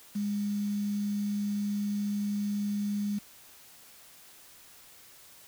sine tone with quantisation, 204.7 Hz, G#3, 25 cents flat, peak -28 dBFS, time 0.15-3.19 s, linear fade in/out 10 ms, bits 8, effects white hiss -54 dBFS RMS until 5.47 s

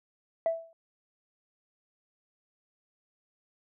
sine tone with exponential decay, 659.3 Hz, E5, in tune, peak -20 dBFS, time 0.46-0.73 s, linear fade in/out 1 ms, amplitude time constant 58 ms, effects tanh soft clip ceiling -20 dBFS

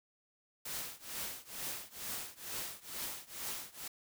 white noise with tremolo, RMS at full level -39 dBFS, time 0.65-3.88 s, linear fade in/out 5 ms, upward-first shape triangle, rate 2.2 Hz, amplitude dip 95%, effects none

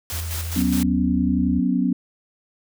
white noise with tremolo, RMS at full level -30 dBFS, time 0.1-0.83 s, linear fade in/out 0 ms, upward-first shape square, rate 4.8 Hz, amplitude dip 50%
sine tone with pitch glide, 82.41 to 75.14 Hz, E2 to D2, 0 to +40 cents, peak -26 dBFS, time 0.12-1.6 s, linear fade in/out 10 ms, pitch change -160 cents, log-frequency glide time 0.56-0.64 s
sine chord, F# suspended fourth, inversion none, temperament just, 185 / 246.7 / 277.5 Hz, F#3 / B3 / C#4, 0 / -2 / +2 cents, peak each -22 / -21 / -23 dBFS, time 0.56-1.93 s, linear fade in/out 5 ms
effects none

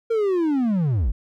triangle linear sweep, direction down, 466.2 to 40.55 Hz, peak -16 dBFS, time 0.1-1.12 s, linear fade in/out 10 ms, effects none

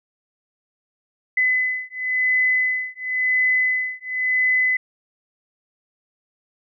sine beating tone pair, 2015 / 2015.95 Hz, B6 / B6, +34 / +35 cents, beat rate 0.95 Hz, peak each -21 dBFS, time 1.37-4.77 s, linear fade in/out 5 ms, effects none

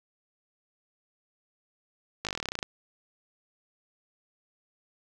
slowing click train, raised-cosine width 0.2 ms, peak -14 dBFS, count 15, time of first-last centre 2.25-2.628 s, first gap 18 ms, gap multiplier 1.06, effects 7-bit

